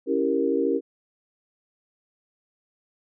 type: chord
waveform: sine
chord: C# diminished seventh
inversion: none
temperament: equal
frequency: 277.2 / 329.6 / 392 / 466.2 Hz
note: C#4 / E4 / G4 / Bb4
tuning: 0 / 0 / 0 / 0 cents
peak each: -26 / -27 / -26 / -25 dBFS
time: 0.06-0.81 s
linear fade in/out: 50 ms
effects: none